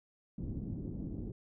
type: low-pass noise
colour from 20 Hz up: white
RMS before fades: -40 dBFS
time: 0.38-1.32 s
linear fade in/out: 5 ms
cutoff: 280 Hz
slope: 24 dB/octave
effects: none